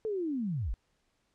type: linear sweep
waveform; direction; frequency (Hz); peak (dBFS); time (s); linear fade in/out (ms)
sine; down; 449 to 35.15; -30; 0.05-0.74; 0
effects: pink hiss -75 dBFS RMS until 1.34 s + low-pass 8000 Hz 12 dB/octave